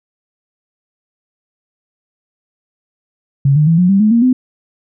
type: tone with pitch steps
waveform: sine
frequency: 138.59 / 151.13 / 164.81 / 179.73 / 196 / 213.7 / 233.1 / 254.2 Hz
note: C#3 / D3 / E3 / F3 / G3 / G#3 / A#3 / C4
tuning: 0 / +50 / 0 / +50 / 0 / +50 / 0 / -50 cents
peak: -7 dBFS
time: 3.45-4.33 s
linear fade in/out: 5 ms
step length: 110 ms
effects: none